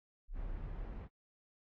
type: exponential sweep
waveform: sine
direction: up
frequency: 32.7 to 39 Hz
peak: -39 dBFS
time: 0.28-0.93 s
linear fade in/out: 50 ms
type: noise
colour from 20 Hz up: brown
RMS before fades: -46 dBFS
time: 0.33-1.09 s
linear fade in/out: 50 ms
effects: low-pass 2000 Hz 12 dB/octave + AAC 32 kbps